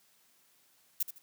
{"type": "noise with echo", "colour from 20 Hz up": "violet", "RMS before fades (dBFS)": -30, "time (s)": [1, 1.03], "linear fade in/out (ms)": 5, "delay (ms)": 78, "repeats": 2, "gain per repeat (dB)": -11, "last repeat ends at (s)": 1.186, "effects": ["white hiss -67 dBFS RMS until 1.22 s", "high-pass 100 Hz 12 dB/octave"]}